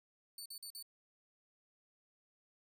20% pulse tone bursts, 4496 Hz, C#8, 24 cents sharp, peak -40 dBFS, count 4, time 0.38-0.826 s, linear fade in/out 2 ms, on 77 ms, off 46 ms, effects none

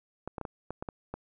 clicks, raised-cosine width 1 ms, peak -22 dBFS, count 8, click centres 0.276 / 0.382 / 0.413 / 0.452 / 0.706 / 0.825 / 0.888 / 1.14 s, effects none

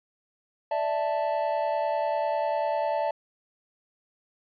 triangle chord, D suspended second, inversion none, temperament equal with one note detuned, 587.3 / 657.4 / 880 Hz, D5 / E5 / A5, 0 / -5 / 0 cents, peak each -27 dBFS, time 0.71-3.11 s, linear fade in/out 5 ms, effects resampled to 11025 Hz

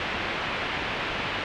white low-pass noise, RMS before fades -30 dBFS, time 0-1.44 s, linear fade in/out 2 ms, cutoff 2900 Hz, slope 24 dB/octave, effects none

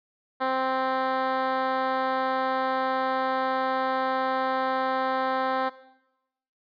10% pulse tone with band-pass filter, 261.6 Hz, C4, in tune, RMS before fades -26 dBFS, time 0.4-5.7 s, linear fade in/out 20 ms, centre 830 Hz, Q 0.69, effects noise-tail reverb RT60 0.9 s tail -18 dB re dry + resampled to 11025 Hz

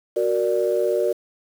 sine chord, Gb augmented, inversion none, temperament equal, 370 / 466.2 / 587.3 Hz, Gb4 / Bb4 / D5, 0 / 0 / 0 cents, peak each -22 dBFS, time 0.16-1.13 s, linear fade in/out 10 ms, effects tanh soft clip ceiling -9 dBFS + 7-bit

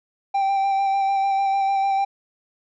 triangle tone with vibrato, 784 Hz, G5, in tune, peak -16 dBFS, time 0.34-2.05 s, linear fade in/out 10 ms, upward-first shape square, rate 6.7 Hz, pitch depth 14 cents each way, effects resampled to 16000 Hz

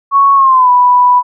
sine tone with pitch glide, 1108.7 to 987.7 Hz, C#6 to B5, 0 to 0 cents, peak -4 dBFS, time 0.11-1.23 s, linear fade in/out 50 ms, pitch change -200 cents, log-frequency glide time 0.35-0.7 s, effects none

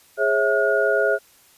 sine tone cluster, 416.7 / 544 / 654 / 1438 Hz, G#4 / C#5 / E5 / F#6, +6 / -33 / -14 / -50 cents, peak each -22 dBFS, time 0.17-1.19 s, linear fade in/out 50 ms, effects white hiss -54 dBFS RMS until 1.57 s + resampled to 32000 Hz

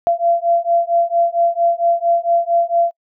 sine beating tone pair, 681 / 685.4 Hz, F5 / F5, -44 / -33 cents, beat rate 4.4 Hz, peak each -16 dBFS, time 0.07-2.91 s, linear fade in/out 0 ms, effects noise-tail reverb RT60 0.1 s tail -26 dB re dry

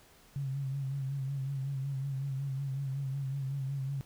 sine tone with vibrato, 136.4 Hz, C#3, 28 cents flat, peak -32 dBFS, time 0.36-4.01 s, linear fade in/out 0 ms, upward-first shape sine, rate 5.4 Hz, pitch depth 53 cents each way, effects pink hiss -60 dBFS RMS until 4.05 s

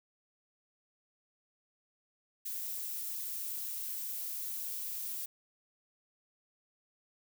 violet noise, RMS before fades -39 dBFS, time 2.45-5.26 s, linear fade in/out 10 ms, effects none

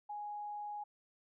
sine tone, 830.6 Hz, G#5, in tune, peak -40 dBFS, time 0.09-0.84 s, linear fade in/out 10 ms, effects none

